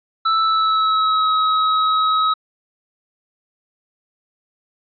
square tone with pitch glide, 1318.5 to 1275.8 Hz, E6 to D#6, 0 to +43 cents, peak -15 dBFS, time 0.25-2.34 s, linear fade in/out 10 ms, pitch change -57 cents, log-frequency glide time 0.41-1.3 s, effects resampled to 11025 Hz

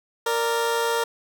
20% pulse tone pair together, 464.1 / 587.3 Hz, A#4 / D5, -8 / 0 cents, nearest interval major third, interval 408 cents, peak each -17 / -25 dBFS, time 0.26-1.04 s, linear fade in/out 5 ms, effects none

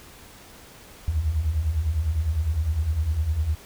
sine beating tone pair, 70.7 / 80.6 Hz, C#2 / E2, +35 / -38 cents, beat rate 9.9 Hz, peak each -28 / -22 dBFS, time 1.08-3.55 s, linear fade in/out 0 ms, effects pink hiss -47 dBFS RMS until 3.65 s

